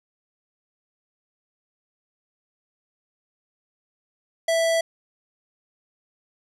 square tone with low-pass filter, 659.3 Hz, E5, in tune, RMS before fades -21 dBFS, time 4.48-4.81 s, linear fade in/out 5 ms, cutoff 10000 Hz, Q 0.97, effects none

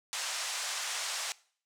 white band-pass noise, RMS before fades -36 dBFS, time 0.13-1.32 s, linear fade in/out 0 ms, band 660 to 8000 Hz, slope 24 dB/octave, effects noise-tail reverb RT60 0.5 s tail -21 dB re dry

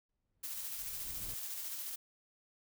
brown noise with exponential growth, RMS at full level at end -47 dBFS, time 0.09-1.34 s, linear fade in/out 2 ms, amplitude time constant 270 ms
blue noise with tremolo, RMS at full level -41 dBFS, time 0.43-1.96 s, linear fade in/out 10 ms, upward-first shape square, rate 14 Hz, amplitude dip 25%
effects none

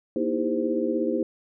sine tone cluster, 238.7 / 313.3 / 329.5 / 399.8 / 517 Hz, A#3 / D#4 / E4 / G4 / C5, +41 / +12 / -1 / +34 / -21 cents, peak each -29 dBFS, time 0.16-1.23 s, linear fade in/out 2 ms, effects none

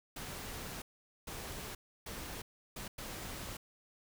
pink noise bursts at uneven times, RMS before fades -44 dBFS, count 5, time 0.16-0.82 / 1.27-1.75 / 2.06-2.42 / 2.76-2.88 / 2.98-3.57 s, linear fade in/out 5 ms, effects none

